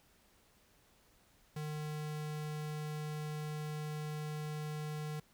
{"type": "tone", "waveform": "square", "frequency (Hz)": 151.9, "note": "D#3", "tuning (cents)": -41, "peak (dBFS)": -39, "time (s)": [1.56, 5.2], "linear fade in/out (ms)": 5, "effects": ["pink hiss -68 dBFS RMS until 5.33 s"]}